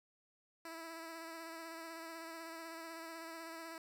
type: tone with vibrato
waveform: 10% pulse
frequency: 328.3 Hz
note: E4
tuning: 7 cents flat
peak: -38 dBFS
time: 0.65-3.78 s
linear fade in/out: 2 ms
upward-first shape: sine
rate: 16 Hz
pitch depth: 25 cents each way
effects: none